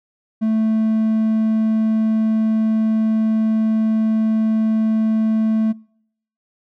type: tone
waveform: triangle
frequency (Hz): 220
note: A3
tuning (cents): 0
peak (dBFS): -13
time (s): 0.41-5.73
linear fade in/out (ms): 20
effects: noise-tail reverb RT60 0.7 s tail -26 dB re dry